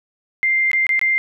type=tone with dropouts; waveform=sine; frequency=2096 Hz; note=C7; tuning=2 cents sharp; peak=-14 dBFS; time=0.43-1.18 s; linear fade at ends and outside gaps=0 ms; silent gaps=0.715-0.732 / 0.867-0.892 / 0.993-1.014 s; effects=none